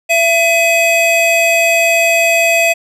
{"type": "tone pair together", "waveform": "square", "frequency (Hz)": [671.4, 2535], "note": ["E5", "D#7"], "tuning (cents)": [32, 32], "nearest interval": "octave + major seventh", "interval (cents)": 2300, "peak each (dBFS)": [-13, -12], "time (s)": [0.09, 2.74], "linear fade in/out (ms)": 20, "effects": ["low-pass 12000 Hz 12 dB/octave"]}